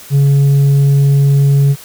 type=tone with tanh clipping; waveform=sine; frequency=140 Hz; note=C#3; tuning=18 cents sharp; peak=-7 dBFS; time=0.1-1.76 s; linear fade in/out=50 ms; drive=3 dB; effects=white hiss -35 dBFS RMS until 1.84 s